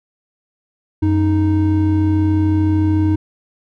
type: tone pair together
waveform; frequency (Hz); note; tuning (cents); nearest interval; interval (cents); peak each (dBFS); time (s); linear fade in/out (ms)
triangle; 92.5 / 311.1; F#2 / D#4; 0 / 0; octave + major sixth; 2100; -13; 1.02-3.16; 10
effects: none